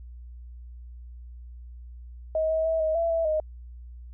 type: tone with pitch steps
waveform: sine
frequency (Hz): 633 / 639 / 648 / 630 / 669 / 659 / 621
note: D#5 / D#5 / E5 / D#5 / E5 / E5 / D#5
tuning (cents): +30 / +46 / -30 / +21 / +25 / -1 / -3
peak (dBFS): -22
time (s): 2.35-3.4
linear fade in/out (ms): 2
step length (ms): 150
effects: added 60 Hz sine -40 dBFS peak until 4.13 s